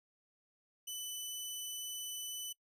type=tone; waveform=15% pulse; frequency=2994 Hz; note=F#7; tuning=20 cents sharp; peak=-33 dBFS; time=0.87-2.53 s; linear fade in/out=10 ms; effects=noise-tail reverb RT60 0.1 s tail -24 dB re dry